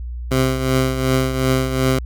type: tone with tremolo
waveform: 15% pulse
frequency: 130.81 Hz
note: C3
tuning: in tune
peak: -7 dBFS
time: 0.31-1.99 s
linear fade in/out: 5 ms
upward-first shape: triangle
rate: 2.7 Hz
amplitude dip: 65%
effects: added 60 Hz sine -25 dBFS peak until 2.05 s